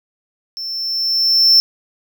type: tone with level ramp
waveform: triangle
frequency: 5360 Hz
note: E8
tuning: 28 cents sharp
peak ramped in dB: -23 to -5 dBFS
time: 0.57-1.6 s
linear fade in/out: 0 ms
effects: none